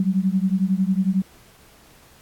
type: beating tone pair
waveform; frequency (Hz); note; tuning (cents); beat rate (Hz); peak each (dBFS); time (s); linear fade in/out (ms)
sine; 185 / 196; F#3 / G3; 0 / 0; 11; -20 / -21; 0-1.22; 2
effects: pink hiss -52 dBFS RMS until 2.21 s + AAC 64 kbps